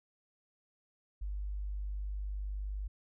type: tone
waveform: sine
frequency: 49.91 Hz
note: G1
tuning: 32 cents sharp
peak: -35 dBFS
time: 1.21-2.88 s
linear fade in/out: 10 ms
effects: none